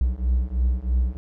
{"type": "beating tone pair", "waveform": "triangle", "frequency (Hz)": [60.3, 63.4], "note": ["B1", "B1"], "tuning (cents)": [-41, 46], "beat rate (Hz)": 3.1, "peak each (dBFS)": [-21, -20], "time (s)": [0.01, 1.17], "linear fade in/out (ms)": 0, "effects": []}